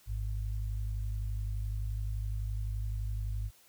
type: tone pair together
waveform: sine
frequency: 51.97 / 103.7 Hz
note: G#1 / G#2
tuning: +2 / -2 cents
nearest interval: octave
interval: 1196 cents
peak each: -33 / -37 dBFS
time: 0.06-3.51 s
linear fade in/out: 50 ms
effects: white hiss -62 dBFS RMS until 3.68 s